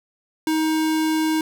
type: tone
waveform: square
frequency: 315 Hz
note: D#4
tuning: 21 cents sharp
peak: -19 dBFS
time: 0.47-1.41 s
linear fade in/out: 2 ms
effects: none